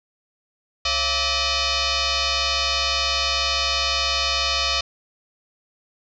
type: tone with frequency modulation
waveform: sine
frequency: 680 Hz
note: F5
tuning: 46 cents flat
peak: -19 dBFS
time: 0.85-4.81 s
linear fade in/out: 5 ms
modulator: 613 Hz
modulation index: 7.9
effects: none